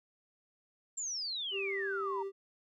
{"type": "exponential sweep", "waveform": "sine", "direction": "down", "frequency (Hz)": [7490, 902], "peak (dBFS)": -35, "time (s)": [0.97, 2.23], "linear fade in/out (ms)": 10}
{"type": "tone", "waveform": "triangle", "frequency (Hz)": 392, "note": "G4", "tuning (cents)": 0, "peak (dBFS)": -34, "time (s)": [1.51, 2.32], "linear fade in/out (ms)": 50}
{"effects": []}